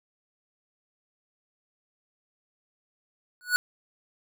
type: tone with exponential growth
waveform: square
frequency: 1469 Hz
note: F#6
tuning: 13 cents flat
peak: -17 dBFS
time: 3.41-3.56 s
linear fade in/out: 0 ms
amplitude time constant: 31 ms
effects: none